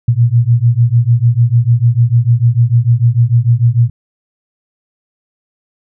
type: beating tone pair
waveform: sine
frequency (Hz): 115.3 / 122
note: A#2 / B2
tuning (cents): -19 / -21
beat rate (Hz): 6.7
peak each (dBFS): -10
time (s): 0.08-3.9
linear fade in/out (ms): 5
effects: none